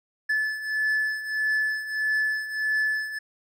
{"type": "beating tone pair", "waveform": "triangle", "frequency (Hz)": [1732, 1733.6], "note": ["A6", "A6"], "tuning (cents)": [-28, -26], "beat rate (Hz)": 1.6, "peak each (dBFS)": [-28, -23], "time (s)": [0.29, 3.19], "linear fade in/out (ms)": 10, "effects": []}